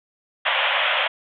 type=band-pass noise; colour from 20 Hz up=white; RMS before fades=-21 dBFS; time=0.45-1.08 s; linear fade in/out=10 ms; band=520 to 3400 Hz; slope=96 dB/octave; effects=none